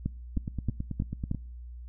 two click trains, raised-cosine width 5 ms, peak -20 / -16 dBFS, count 10 / 5, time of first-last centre 0.37-1.347 / 0.06-1.314 s, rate 9.21 / 3.19 Hz, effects noise-tail reverb RT60 0.6 s tail -25 dB re dry + added 60 Hz sine -40 dBFS peak until 1.88 s

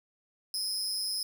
sawtooth tone with amplitude modulation, 5110 Hz, D#8, 45 cents sharp, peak -24 dBFS, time 0.54-1.23 s, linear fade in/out 2 ms, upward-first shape sine, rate 200 Hz, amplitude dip 95%, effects none

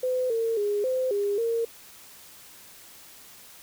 sine tone with pitch steps, 508 / 455.3 / 411.9 / 515 / 405.8 / 461.1 Hz, B4 / A#4 / G#4 / C5 / G#4 / A#4, +49 / -41 / -14 / -28 / -40 / -19 cents, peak -23 dBFS, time 0.03-1.65 s, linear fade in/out 5 ms, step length 270 ms, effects white hiss -49 dBFS RMS until 3.62 s

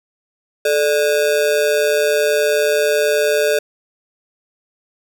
square ring-modulated tone, 514 Hz, C5, 31 cents flat, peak -11 dBFS, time 0.65-3.59 s, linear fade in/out 5 ms, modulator 79.3 Hz, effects none

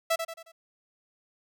sawtooth tone with echo, 659.3 Hz, E5, in tune, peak -19 dBFS, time 0.1-0.16 s, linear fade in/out 10 ms, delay 90 ms, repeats 4, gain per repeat -7 dB, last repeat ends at 0.52 s, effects none

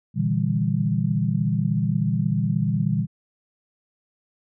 sine chord, E half-diminished seventh, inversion second, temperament just, 118.67 / 148.33 / 164.81 / 197.78 Hz, Bb2 / D3 / E3 / G3, +31 / +18 / 0 / +16 cents, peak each -25 dBFS, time 0.14-3.07 s, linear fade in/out 50 ms, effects none

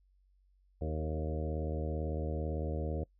harmonic tone with a mistuned harmonic, 77.9 Hz, D#2, 3 cents sharp, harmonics 1 / 2 / 3 / 4 / 5 / 6 / 7 / 8 / 9, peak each -35 / -41 / -45 / -44 / -46 / -43 / -43 / -50 / -50 dBFS, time 0.81-3.04 s, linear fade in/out 5 ms, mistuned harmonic 6, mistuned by -25 cents, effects noise-tail reverb RT60 0.1 s tail -24 dB re dry + added 47 Hz sine -65 dBFS peak until 3.19 s

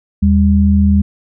sine tone pair together, 79.3 / 200.3 Hz, D#2 / G3, +33 / +38 cents, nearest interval octave + major third, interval 1605 cents, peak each -10 dBFS, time 0.22-1.02 s, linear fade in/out 10 ms, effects none

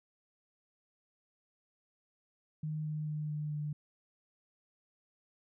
sine tone with pitch steps, 154.1 / 152.86 / 151.63 / 150.41 / 149.2 Hz, D#3 / D#3 / D#3 / D3 / D3, -16 / -30 / -44 / +42 / +28 cents, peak -34 dBFS, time 2.63-3.73 s, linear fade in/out 5 ms, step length 220 ms, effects none

